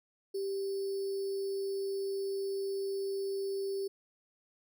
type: tone with sample-and-hold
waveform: sine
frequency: 392 Hz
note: G4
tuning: in tune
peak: -32 dBFS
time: 0.34-3.88 s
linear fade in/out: 10 ms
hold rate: 4900 Hz
effects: none